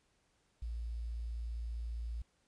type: tone with quantisation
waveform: sine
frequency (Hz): 57.5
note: A#1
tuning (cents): -23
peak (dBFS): -37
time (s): 0.62-2.22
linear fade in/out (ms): 5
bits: 11
effects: pink hiss -75 dBFS RMS until 2.47 s + resampled to 22050 Hz